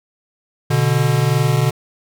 square tone pair together, 123.47 / 145.97 Hz, B2 / D3, 0 / -10 cents, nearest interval minor third, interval 290 cents, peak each -17 dBFS, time 0.7-1.71 s, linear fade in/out 10 ms, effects none

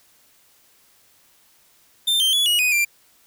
45% pulse tone with pitch steps, 3586 / 3141 / 3401 / 2900 / 2492 / 2370 Hz, A7 / G7 / G#7 / F#7 / D#7 / D7, +32 / +3 / +40 / -35 / +2 / +15 cents, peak -16 dBFS, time 2.07-2.85 s, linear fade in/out 10 ms, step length 130 ms, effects white hiss -57 dBFS RMS until 3.26 s

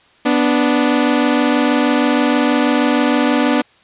sawtooth tone pair together, 246.9 / 293.2 Hz, B3 / D4, 0 / -3 cents, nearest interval minor third, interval 297 cents, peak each -11 dBFS, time 0.25-3.62 s, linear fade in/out 10 ms, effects white hiss -51 dBFS RMS until 3.83 s + resampled to 8000 Hz

